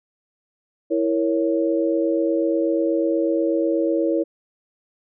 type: chord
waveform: sine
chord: A# diminished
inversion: second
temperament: equal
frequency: 329.6 / 466.2 / 554.4 Hz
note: E4 / A#4 / C#5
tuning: 0 / 0 / 0 cents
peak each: -20 / -24 / -23 dBFS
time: 0.9-4.24 s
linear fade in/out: 20 ms
effects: none